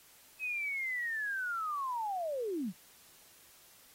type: linear sweep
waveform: sine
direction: down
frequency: 2565 to 159.3 Hz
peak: -33 dBFS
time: 0.39-2.73 s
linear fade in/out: 50 ms
effects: white hiss -60 dBFS RMS until 3.94 s + AAC 48 kbps